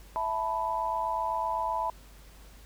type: chord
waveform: sine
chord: E suspended fourth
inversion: none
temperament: equal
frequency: 659.3 / 880 / 987.8 Hz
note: E5 / A5 / B5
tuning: 0 / 0 / 0 cents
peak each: -35 / -32 / -30 dBFS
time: 0.16-1.9 s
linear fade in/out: 0 ms
effects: added 50 Hz sine -50 dBFS peak until 2.65 s + pink hiss -56 dBFS RMS until 2.65 s